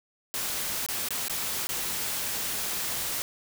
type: noise with dropouts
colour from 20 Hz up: white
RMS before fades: -31 dBFS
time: 0.34-3.22 s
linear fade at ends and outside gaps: 0 ms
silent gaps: 0.863-0.887 / 1.086-1.106 / 1.282-1.297 / 1.67-1.691 s
effects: none